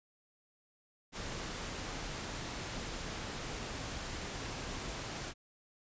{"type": "noise", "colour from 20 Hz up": "pink", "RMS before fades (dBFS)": -41, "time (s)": [1.12, 5.34], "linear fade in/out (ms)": 50, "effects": ["resampled to 16000 Hz"]}